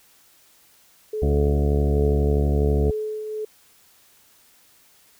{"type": "tone with tremolo", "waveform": "sine", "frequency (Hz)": 429.9, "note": "A4", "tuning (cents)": -40, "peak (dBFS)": -22, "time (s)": [1.13, 3.45], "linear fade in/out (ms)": 5, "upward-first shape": "triangle", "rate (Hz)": 1.3, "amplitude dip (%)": 55}
{"type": "harmonic tone", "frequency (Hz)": 72.2, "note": "D2", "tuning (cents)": -29, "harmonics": [1, 2, 3, 4, 5, 6, 7, 8, 9, 10], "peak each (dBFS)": [-19, -25, -29, -31, -33, -35, -36, -37, -38, -39], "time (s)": [1.22, 2.91], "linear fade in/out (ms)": 5}
{"effects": ["white hiss -56 dBFS RMS until 5.19 s"]}